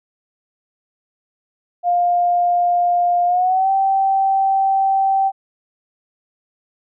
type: tone with pitch glide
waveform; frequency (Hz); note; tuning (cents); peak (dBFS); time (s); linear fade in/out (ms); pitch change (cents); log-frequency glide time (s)
sine; 704 to 776.6; F5 to G5; +14 to -16; -13; 1.83-5.32; 50; +170; 3.26-3.7
effects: none